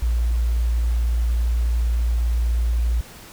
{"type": "tone", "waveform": "sine", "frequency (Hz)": 58.27, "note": "A#1", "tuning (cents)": 0, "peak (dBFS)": -17, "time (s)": [0.02, 3.01], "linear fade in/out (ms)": 5, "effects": ["pink hiss -42 dBFS RMS until 3.32 s"]}